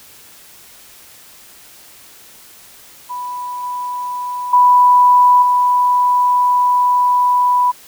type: tone with level steps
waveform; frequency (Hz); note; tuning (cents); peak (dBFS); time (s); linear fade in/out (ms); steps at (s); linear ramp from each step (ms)
sine; 987.8; B5; 0; -22 / -20 / -6 / -10; 3.09-7.72; 20; 3.63 / 4.53 / 5.42; 5
effects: white hiss -42 dBFS RMS until 7.87 s